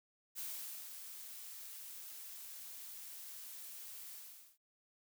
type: noise with ADSR envelope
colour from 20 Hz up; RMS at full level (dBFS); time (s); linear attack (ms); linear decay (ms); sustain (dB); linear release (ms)
blue; -43; 0.35-4.58; 37; 480; -7; 460
effects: none